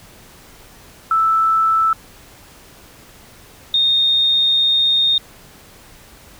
sine tone pair in turn, 1318.5 / 3682 Hz, E6 / A#7, 0 / -22 cents, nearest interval octave + tritone, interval 1778 cents, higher second, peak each -12 dBFS, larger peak neither, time 1.11-1.93 / 3.74-5.18 s, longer second, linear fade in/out 2 ms, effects pink hiss -44 dBFS RMS until 6.39 s

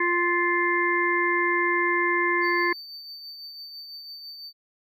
harmonic tone, 349.2 Hz, F4, in tune, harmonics 1 / 3 / 5 / 6, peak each -26 / -26 / -26 / -26 dBFS, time 0-2.73 s, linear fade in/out 5 ms
triangle tone with tremolo, 4576 Hz, D8, 46 cents flat, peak -35 dBFS, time 2.41-4.53 s, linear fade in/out 50 ms, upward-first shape triangle, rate 6 Hz, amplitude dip 40%
effects none

